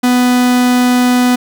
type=tone; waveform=45% pulse; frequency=248.1 Hz; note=B3; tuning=8 cents sharp; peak=-8 dBFS; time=0.03-1.36 s; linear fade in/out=10 ms; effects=none